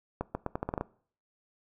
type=accelerating click train; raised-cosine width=1 ms; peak=-17 dBFS; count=9; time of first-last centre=0.21-0.81 s; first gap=140 ms; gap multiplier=0.81; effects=noise-tail reverb RT60 0.5 s tail -21 dB re dry